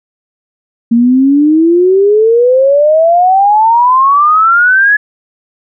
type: exponential sweep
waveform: sine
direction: up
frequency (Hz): 228.9 to 1711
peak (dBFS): -4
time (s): 0.91-4.97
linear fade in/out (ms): 10
effects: none